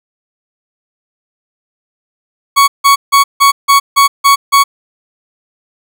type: tone bursts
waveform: 40% pulse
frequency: 1116 Hz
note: C#6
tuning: 11 cents sharp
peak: -3 dBFS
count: 8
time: 2.56-4.64 s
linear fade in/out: 20 ms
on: 120 ms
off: 160 ms
effects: none